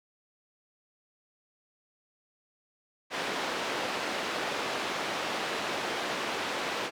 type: band-pass noise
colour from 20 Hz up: pink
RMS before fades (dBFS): -33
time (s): 3.1-6.91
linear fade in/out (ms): 50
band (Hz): 370 to 3900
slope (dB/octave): 12
effects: none